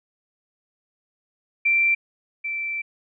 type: tone pair in turn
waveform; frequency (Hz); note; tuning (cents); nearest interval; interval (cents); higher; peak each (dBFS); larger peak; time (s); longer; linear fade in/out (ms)
sine; 2352 / 2336; D7 / D7; +2 / -10; unison; 12; first; -16 / -25; first; 1.65-1.95 / 2.44-2.82; second; 10
effects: none